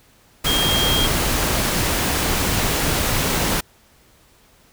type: tone in noise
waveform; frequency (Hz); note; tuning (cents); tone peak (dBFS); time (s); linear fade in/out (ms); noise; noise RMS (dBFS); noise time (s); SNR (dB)
sine; 3230; G#7; -49; -19; 0.46-1.07; 10; pink; -20; 0.44-3.61; -2
effects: pink hiss -54 dBFS RMS until 4.72 s